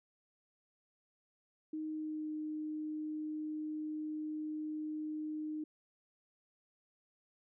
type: tone with pitch glide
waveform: sine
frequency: 311.1 to 307.2 Hz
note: D#4 to D#4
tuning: 0 to -22 cents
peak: -37 dBFS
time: 1.73-5.64 s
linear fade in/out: 5 ms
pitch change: -22 cents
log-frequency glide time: 1.87-2.31 s
effects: none